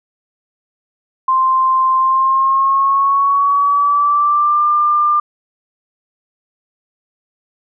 sine tone with pitch glide, 1046.5 to 1195.2 Hz, C6 to D6, 0 to +30 cents, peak -10 dBFS, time 1.28-5.2 s, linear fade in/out 5 ms, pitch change +230 cents, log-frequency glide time 1.98-4.65 s, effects none

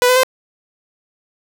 sawtooth tone with pitch steps, 493.9 / 505.4 / 517.3 Hz, B4 / B4 / C5, 0 / +40 / -20 cents, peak -6 dBFS, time 0.02-0.233 s, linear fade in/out 0 ms, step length 71 ms, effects none

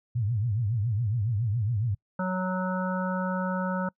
sine tone with vibrato, 110.5 Hz, A2, 8 cents sharp, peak -24 dBFS, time 0.15-1.95 s, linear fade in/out 10 ms, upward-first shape triangle, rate 7.2 Hz, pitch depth 250 cents each way
harmonic tone, 185 Hz, F#3, in tune, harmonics 1 / 3 / 5 / 7 / 8, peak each -28 / -33 / -35 / -36 / -37 dBFS, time 2.19-3.89 s, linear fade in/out 5 ms
effects noise-tail reverb RT60 0.1 s tail -26 dB re dry

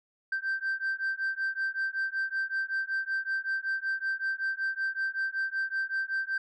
sine beating tone pair, 1561 / 1566.3 Hz, G6 / G6, -8 / -2 cents, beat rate 5.3 Hz, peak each -30 / -30 dBFS, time 0.32-6.38 s, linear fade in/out 5 ms, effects tanh soft clip ceiling -25 dBFS

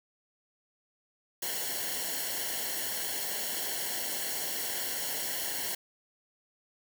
white noise with comb filter, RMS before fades -34 dBFS, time 1.42-5.75 s, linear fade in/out 5 ms, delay 0.81 ms, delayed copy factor -0.75, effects none

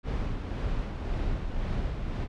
brown noise with tremolo, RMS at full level -29 dBFS, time 0.03-2.28 s, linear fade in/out 50 ms, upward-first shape sine, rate 1.9 Hz, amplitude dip 40%, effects low-pass 4000 Hz 12 dB/octave

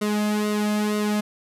sawtooth tone with flanger, 210 Hz, G#3, 19 cents sharp, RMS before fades -23 dBFS, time 0.01-1.21 s, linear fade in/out 10 ms, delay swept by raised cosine 1.2 to 2.14 ms, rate 2.1 Hz, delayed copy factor -0.75, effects resampled to 32000 Hz

